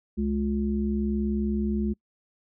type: harmonic tone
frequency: 70.6 Hz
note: C#2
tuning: 32 cents sharp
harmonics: 1 / 3 / 5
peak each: -30 / -25 / -33 dBFS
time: 0.17-1.94 s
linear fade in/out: 20 ms
effects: noise-tail reverb RT60 0.1 s tail -26 dB re dry